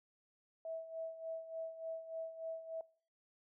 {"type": "tone with tremolo", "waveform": "sine", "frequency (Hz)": 651, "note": "E5", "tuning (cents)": -22, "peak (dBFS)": -39, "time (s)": [0.65, 2.81], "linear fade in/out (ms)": 2, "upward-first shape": "sine", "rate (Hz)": 3.4, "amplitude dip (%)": 75, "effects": ["noise-tail reverb RT60 0.5 s tail -22 dB re dry"]}